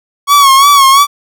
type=tone with vibrato; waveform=45% pulse; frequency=1111 Hz; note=C#6; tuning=4 cents sharp; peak=-3 dBFS; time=0.27-1.07 s; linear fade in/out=50 ms; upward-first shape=sine; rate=2.9 Hz; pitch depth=67 cents each way; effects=none